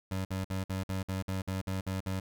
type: tone bursts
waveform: 25% pulse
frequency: 94.8 Hz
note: F#2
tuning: 43 cents sharp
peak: -28 dBFS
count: 11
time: 0.11-2.2 s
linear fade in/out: 5 ms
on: 140 ms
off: 55 ms
effects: none